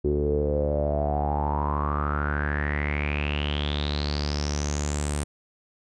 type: tone with low-pass filter sweep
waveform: sawtooth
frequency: 73.3 Hz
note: D2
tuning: 3 cents flat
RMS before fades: -26 dBFS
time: 0.04-5.24 s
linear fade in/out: 10 ms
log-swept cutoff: 370 to 8900 Hz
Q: 9
effects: none